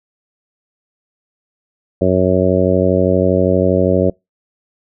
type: harmonic tone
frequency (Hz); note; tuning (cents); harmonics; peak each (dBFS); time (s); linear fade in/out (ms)
92.5; F#2; 0; 1 / 2 / 3 / 4 / 5 / 6 / 7; -19 / -17 / -19 / -18 / -18 / -16 / -22; 2.01-4.1; 5
effects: noise-tail reverb RT60 0.2 s tail -26 dB re dry